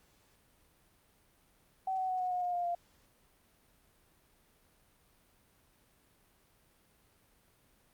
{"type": "tone with pitch steps", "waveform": "sine", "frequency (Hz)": [760, 750.4, 740.9, 731.6, 722.3, 713.2, 704.2, 695.3], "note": ["F#5", "F#5", "F#5", "F#5", "F#5", "F5", "F5", "F5"], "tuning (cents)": [46, 24, 2, -20, -42, 36, 14, -8], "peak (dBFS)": -31, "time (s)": [1.87, 2.75], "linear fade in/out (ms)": 5, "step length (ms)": 110, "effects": ["pink hiss -68 dBFS RMS until 7.93 s", "Opus 48 kbps"]}